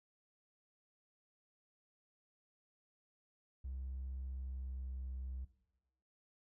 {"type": "tone with pitch glide", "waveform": "triangle", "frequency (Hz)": [65.41, 64.55], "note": ["C2", "C2"], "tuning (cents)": [0, -23], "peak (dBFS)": -38, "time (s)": [3.64, 5.45], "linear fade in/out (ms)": 10, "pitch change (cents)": -23, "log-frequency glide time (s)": [4.23, 4.96], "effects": ["noise-tail reverb RT60 0.9 s tail -18 dB re dry", "tanh soft clip ceiling -37 dBFS"]}